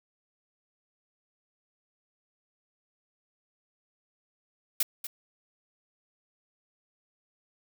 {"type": "noise with echo", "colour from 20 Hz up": "blue", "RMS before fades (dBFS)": -25, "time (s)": [4.8, 4.83], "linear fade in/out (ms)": 5, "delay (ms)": 240, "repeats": 1, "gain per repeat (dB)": -11, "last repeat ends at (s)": 5.07, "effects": []}